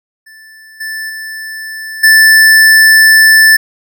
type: tone with level steps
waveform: square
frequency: 1760 Hz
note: A6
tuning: in tune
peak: -35 / -19 / -22 / -3 dBFS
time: 0.26-3.57 s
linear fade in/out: 10 ms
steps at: 0.8 / 1.09 / 2.03 s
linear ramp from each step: 10 ms
effects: none